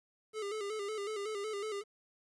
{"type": "tone with vibrato", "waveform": "square", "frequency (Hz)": 417.4, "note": "G#4", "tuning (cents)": 9, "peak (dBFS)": -37, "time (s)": [0.33, 1.84], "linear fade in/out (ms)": 50, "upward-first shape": "square", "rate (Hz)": 5.4, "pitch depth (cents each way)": 67, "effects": ["resampled to 22050 Hz", "11-bit"]}